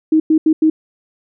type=tone bursts at uneven times; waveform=sine; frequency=314.8 Hz; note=D#4; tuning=20 cents sharp; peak=-8 dBFS; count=4; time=0.12-0.2 / 0.3-0.38 / 0.46-0.53 / 0.62-0.7 s; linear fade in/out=5 ms; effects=none